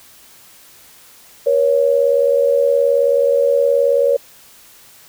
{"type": "tone pair together", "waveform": "sine", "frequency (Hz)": [478.1, 557], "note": ["A#4", "C#5"], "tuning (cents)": [44, 8], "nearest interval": "minor third", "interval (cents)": 264, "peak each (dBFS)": [-15, -13], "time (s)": [1.46, 4.17], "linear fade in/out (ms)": 10, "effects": ["white hiss -45 dBFS RMS until 5.08 s"]}